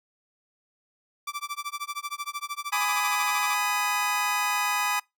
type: tone with tremolo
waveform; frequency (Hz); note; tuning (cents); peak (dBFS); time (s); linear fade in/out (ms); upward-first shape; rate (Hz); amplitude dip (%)
sawtooth; 1167; D6; -11; -25; 1.27-3.57; 5; sine; 13; 100
type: chord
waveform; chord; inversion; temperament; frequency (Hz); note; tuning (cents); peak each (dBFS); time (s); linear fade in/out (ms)
25% pulse; G# minor; none; just; 830.6 / 996.7 / 1245.9; G#5 / B5 / D#6; 0 / +16 / +2; -26 / -25 / -25; 2.72-5; 10
effects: noise-tail reverb RT60 0.2 s tail -26 dB re dry